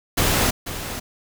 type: noise with echo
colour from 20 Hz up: pink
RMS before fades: -19 dBFS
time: 0.17-0.51 s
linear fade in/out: 10 ms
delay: 490 ms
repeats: 1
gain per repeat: -11 dB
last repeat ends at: 1 s
effects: none